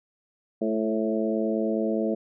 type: harmonic tone with a mistuned harmonic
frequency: 109.4 Hz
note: A2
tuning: 9 cents flat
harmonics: 2 / 3 / 4 / 5 / 6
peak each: -27 / -29 / -30 / -31 / -32 dBFS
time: 0.61-2.15 s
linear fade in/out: 10 ms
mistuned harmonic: 3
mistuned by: +27 cents
effects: none